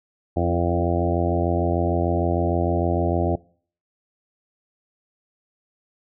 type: harmonic tone with a mistuned harmonic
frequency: 86.6 Hz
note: F2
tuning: 14 cents flat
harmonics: 1 / 2 / 3 / 4 / 5 / 6 / 7 / 8 / 9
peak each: -23 / -28 / -29 / -26 / -32 / -32 / -29 / -28 / -32 dBFS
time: 0.36-3.36 s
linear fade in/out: 10 ms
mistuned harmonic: 4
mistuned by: -18 cents
effects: noise-tail reverb RT60 0.5 s tail -23 dB re dry